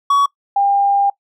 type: tone pair in turn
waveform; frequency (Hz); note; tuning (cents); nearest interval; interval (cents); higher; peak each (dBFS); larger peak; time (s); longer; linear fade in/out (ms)
triangle / sine; 1125 / 800; C#6 / G5; +25 / +35; tritone; 590; first; -8 / -11; first; 0.1-0.26 / 0.56-1.1; second; 5
effects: noise-tail reverb RT60 0.1 s tail -22 dB re dry

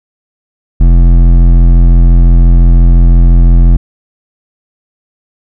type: tone with hard clipping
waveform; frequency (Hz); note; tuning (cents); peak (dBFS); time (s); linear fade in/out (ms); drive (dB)
triangle; 42.9; F1; -30; -3; 0.8-3.77; 10; 15
effects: none

